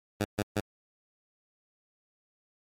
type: tone bursts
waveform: 10% pulse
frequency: 103.83 Hz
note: G#2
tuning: in tune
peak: -18 dBFS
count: 3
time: 0.2-0.607 s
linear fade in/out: 10 ms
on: 49 ms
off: 130 ms
effects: MP3 64 kbps